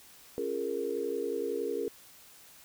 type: chord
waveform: sine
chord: Bb minor seventh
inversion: first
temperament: equal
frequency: 277.2 / 349.2 / 415.3 / 466.2 Hz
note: Db4 / F4 / Ab4 / Bb4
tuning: 0 / 0 / 0 / 0 cents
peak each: -40 / -39 / -34 / -34 dBFS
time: 0.38-1.88 s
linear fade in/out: 0 ms
effects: white hiss -55 dBFS RMS until 2.64 s